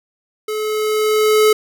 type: tone with level ramp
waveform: square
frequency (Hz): 429.5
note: A4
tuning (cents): -42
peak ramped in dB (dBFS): -21 to -9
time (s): 0.48-1.53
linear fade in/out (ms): 5
effects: none